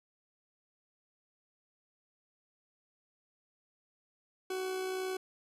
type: tone with amplitude modulation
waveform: 40% pulse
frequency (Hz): 374.8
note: F#4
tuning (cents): +22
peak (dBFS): -32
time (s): 4.5-5.17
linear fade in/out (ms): 5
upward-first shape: sine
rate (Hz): 62.2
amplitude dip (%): 30
effects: resampled to 32000 Hz